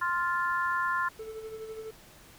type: harmonic tone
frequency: 349.2 Hz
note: F4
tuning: in tune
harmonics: 3 / 4 / 5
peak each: -29 / -31 / -33 dBFS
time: 0.01-1.09 s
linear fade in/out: 10 ms
type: tone with tremolo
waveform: triangle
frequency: 440 Hz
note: A4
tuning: in tune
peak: -34 dBFS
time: 1.19-1.91 s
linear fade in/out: 5 ms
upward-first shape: sine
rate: 12 Hz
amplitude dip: 50%
effects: pink hiss -54 dBFS RMS until 2.38 s